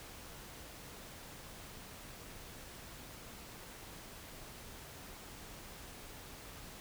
silence, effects pink hiss -51 dBFS RMS until 6.8 s

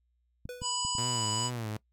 clicks, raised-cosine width 5 ms, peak -28 dBFS, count 4, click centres 0.455 / 0.619 / 0.85 / 0.952 s
square tone with exponential decay, 493.9 Hz, B4, in tune, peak -37 dBFS, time 0.49-0.92 s, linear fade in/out 2 ms, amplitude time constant 92 ms
harmonic tone, 987.8 Hz, B5, in tune, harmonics 1 / 3 / 5 / 7 / 8, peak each -36 / -36 / -36 / -36 / -36 dBFS, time 0.61-1.51 s, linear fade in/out 50 ms
sawtooth tone with vibrato, 115 Hz, A#2, 23 cents flat, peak -30 dBFS, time 0.98-1.77 s, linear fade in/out 5 ms, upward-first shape sine, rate 2.4 Hz, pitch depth 130 cents each way
effects noise-tail reverb RT60 0.1 s tail -21 dB re dry + added 60 Hz sine -70 dBFS peak until 1.92 s

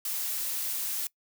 blue noise, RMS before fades -32 dBFS, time 0.05-1.07 s, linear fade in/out 2 ms, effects noise-tail reverb RT60 0.1 s tail -22 dB re dry

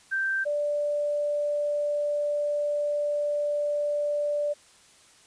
sine tone pair in turn, 1566 / 586.6 Hz, G6 / D5, -2 / -2 cents, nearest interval octave + perfect fourth, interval 1700 cents, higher first, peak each -24 dBFS, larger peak neither, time 0.11-0.45 / 0.45-4.54 s, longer second, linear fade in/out 20 ms, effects white hiss -56 dBFS RMS until 5.26 s + resampled to 22050 Hz

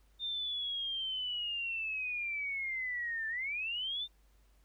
sine linear two-way sweep, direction down then up, 3633 to 1760 to 3633 Hz, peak -34 dBFS, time 0.19-4.08 s, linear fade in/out 50 ms, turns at 3.28 s, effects added 50 Hz sine -63 dBFS peak until 4.64 s + pink hiss -73 dBFS RMS until 4.64 s

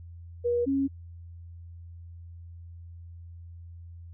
sine tone pair in turn, 480 / 273.9 Hz, B4 / C#4, -49 / -21 cents, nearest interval minor seventh, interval 972 cents, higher first, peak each -23 dBFS, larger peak neither, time 0.44-0.66 / 0.66-0.88 s, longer neither, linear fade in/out 20 ms, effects added 85 Hz sine -42 dBFS peak until 4.13 s

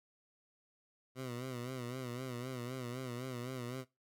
15% pulse tone with vibrato, 125.5 Hz, B2, 28 cents sharp, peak -34 dBFS, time 1.15-3.85 s, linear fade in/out 50 ms, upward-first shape sine, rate 3.9 Hz, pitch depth 83 cents each way, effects noise-tail reverb RT60 0.2 s tail -18 dB re dry

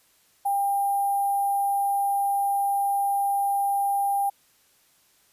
sine tone with sample-and-hold, 799 Hz, G5, 33 cents sharp, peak -21 dBFS, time 0.45-4.3 s, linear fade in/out 10 ms, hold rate 11025 Hz, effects white hiss -62 dBFS RMS until 5.32 s + resampled to 32000 Hz

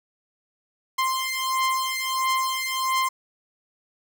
sawtooth beating tone pair, 1046.5 / 1048 Hz, C6 / C6, 0 / +2 cents, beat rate 1.5 Hz, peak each -22 dBFS, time 0.98-3.09 s, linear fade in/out 10 ms, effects none

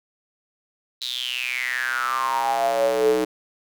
square tone with high-pass filter sweep, 62.6 Hz, B1, 24 cents sharp, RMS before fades -23 dBFS, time 1.01-3.25 s, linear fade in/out 10 ms, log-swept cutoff 4000 to 360 Hz, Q 9.7, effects none

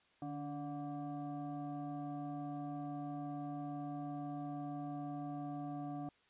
sine tone with frequency modulation, 287.4 Hz, D4, 37 cents flat, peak -40 dBFS, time 0.22-6.09 s, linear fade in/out 2 ms, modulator 437 Hz, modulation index 1.1, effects white hiss -71 dBFS RMS until 6.29 s + resampled to 8000 Hz

